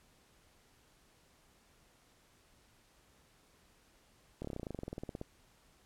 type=slowing click train; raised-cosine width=2 ms; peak=-27 dBFS; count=20; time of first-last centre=4.42-5.214 s; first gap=26 ms; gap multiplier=1.05; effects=pink hiss -67 dBFS RMS until 5.85 s + low-pass 12000 Hz 12 dB/octave